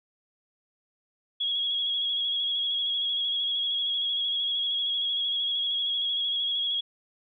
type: tone with vibrato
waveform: sine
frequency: 3318 Hz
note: G#7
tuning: 2 cents flat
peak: -25 dBFS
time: 1.4-6.81 s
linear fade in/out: 10 ms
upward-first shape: square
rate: 13 Hz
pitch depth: 23 cents each way
effects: none